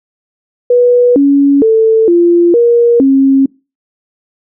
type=tone with pitch steps; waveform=sine; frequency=488.8 / 280.8 / 444.5 / 345 / 472.7 / 270.5 Hz; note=B4 / C#4 / A4 / F4 / A#4 / C#4; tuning=-18 / +22 / +18 / -21 / +24 / -42 cents; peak=-4 dBFS; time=0.7-3.46 s; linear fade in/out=5 ms; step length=460 ms; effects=noise-tail reverb RT60 0.3 s tail -25 dB re dry